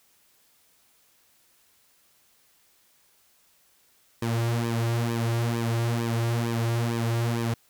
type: tone with flanger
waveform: sawtooth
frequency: 116.54 Hz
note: A#2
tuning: in tune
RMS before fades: -26 dBFS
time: 4.22-7.54 s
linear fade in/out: 5 ms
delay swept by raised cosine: 1.4 to 4.7 ms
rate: 2.2 Hz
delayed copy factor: -0.75
effects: white hiss -63 dBFS RMS until 7.69 s